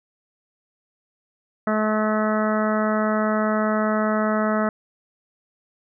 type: harmonic tone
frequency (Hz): 215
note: A3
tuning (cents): -40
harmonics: 1 / 2 / 3 / 4 / 5 / 6 / 7 / 8 / 9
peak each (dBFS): -22 / -29 / -24 / -34 / -32 / -27 / -33 / -36 / -36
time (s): 1.67-4.69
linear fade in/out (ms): 2
effects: none